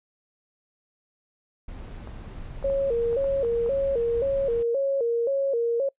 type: noise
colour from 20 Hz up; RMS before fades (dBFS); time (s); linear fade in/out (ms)
brown; -38; 1.68-4.63; 5
type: clicks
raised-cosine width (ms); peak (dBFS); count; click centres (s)
1; -27; 7; 2.074 / 2.627 / 2.7 / 3.129 / 3.243 / 3.447 / 3.662
type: tone with vibrato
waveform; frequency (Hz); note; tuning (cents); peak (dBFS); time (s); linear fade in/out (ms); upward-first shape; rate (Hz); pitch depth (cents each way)
sine; 507; B4; +45; -21; 2.64-5.89; 5; square; 1.9; 140
effects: noise-tail reverb RT60 0.1 s tail -25 dB re dry + resampled to 8000 Hz